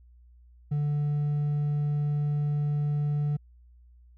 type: tone with hard clipping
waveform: triangle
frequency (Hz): 146.83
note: D3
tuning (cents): 0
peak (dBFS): -25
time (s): 0.71-3.37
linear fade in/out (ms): 10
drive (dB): 5
effects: added 60 Hz sine -52 dBFS peak until 4.17 s